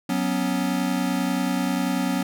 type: chord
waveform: square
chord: F# suspended fourth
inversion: none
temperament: equal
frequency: 185 / 246.9 / 277.2 Hz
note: F#3 / B3 / C#4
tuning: 0 / 0 / 0 cents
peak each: -27 dBFS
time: 0.09-2.23 s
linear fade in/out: 5 ms
effects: none